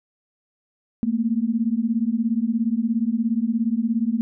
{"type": "beating tone pair", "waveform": "sine", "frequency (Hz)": [220, 237], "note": ["A3", "A#3"], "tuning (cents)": [0, 29], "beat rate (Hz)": 17, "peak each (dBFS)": -22, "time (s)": [1.03, 4.21], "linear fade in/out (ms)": 0, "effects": []}